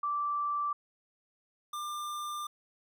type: tone pair in turn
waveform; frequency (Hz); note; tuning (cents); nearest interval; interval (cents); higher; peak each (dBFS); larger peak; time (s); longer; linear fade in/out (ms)
sine / square; 1168 / 1194.6; D6 / D6; -10 / +29; unison; 39; second; -29 / -36; first; 0.03-0.73 / 1.73-2.47; second; 5
effects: none